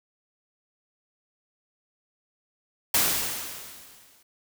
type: noise with exponential decay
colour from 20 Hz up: white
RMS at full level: -20 dBFS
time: 2.94-4.23 s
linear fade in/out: 5 ms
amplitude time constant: 280 ms
effects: none